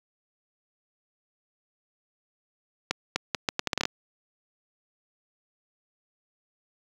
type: accelerating click train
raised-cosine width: 0.2 ms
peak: -7 dBFS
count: 11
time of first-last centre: 2.91-3.854 s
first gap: 250 ms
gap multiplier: 0.75
effects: high-pass 100 Hz 12 dB/octave + 8-bit